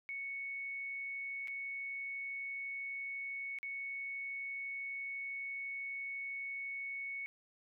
sine tone with dropouts, 2217 Hz, C#7, in tune, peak -39 dBFS, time 0.09-7.26 s, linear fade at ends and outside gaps 0 ms, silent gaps 1.474-1.481 / 3.587-3.63 s, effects none

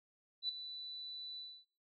sine tone with ADSR envelope, 3977 Hz, B7, 11 cents sharp, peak -33 dBFS, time 0.42-1.65 s, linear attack 70 ms, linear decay 5 ms, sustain -12 dB, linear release 270 ms, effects noise-tail reverb RT60 0.4 s tail -19 dB re dry

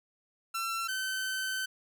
sawtooth tone pair in turn, 1349 / 1532.3 Hz, E6 / G6, +40 / -40 cents, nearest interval major second, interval 220 cents, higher second, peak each -28 dBFS, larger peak neither, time 0.54-0.88 / 0.88-1.66 s, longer second, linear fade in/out 10 ms, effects none

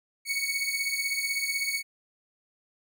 sawtooth beating tone pair, 2217 / 2233 Hz, C#7 / C#7, 0 / +12 cents, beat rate 16 Hz, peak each -27 dBFS, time 0.25-1.83 s, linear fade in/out 50 ms, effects none

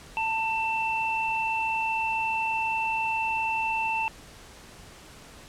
sine tone pair together, 892.3 / 2674 Hz, A5 / E7, +24 / +24 cents, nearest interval octave + perfect fifth, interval 1900 cents, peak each -27 / -28 dBFS, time 0.17-4.08 s, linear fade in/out 0 ms, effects pink hiss -48 dBFS RMS until 5.48 s + low-pass 10000 Hz 12 dB/octave

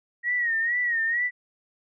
sine tone with vibrato, 1885 Hz, A#6, 19 cents sharp, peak -22 dBFS, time 0.23-1.31 s, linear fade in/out 50 ms, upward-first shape sine, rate 2.2 Hz, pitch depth 82 cents each way, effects none

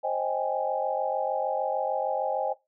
sine chord, Ab major seventh, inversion first, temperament equal with one note detuned, 527.8 / 622.3 / 784 / 830.6 Hz, C5 / Eb5 / G5 / Ab5, +15 / 0 / 0 / 0 cents, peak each -31 dBFS, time 0.03-2.54 s, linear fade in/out 20 ms, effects noise-tail reverb RT60 0.2 s tail -18 dB re dry

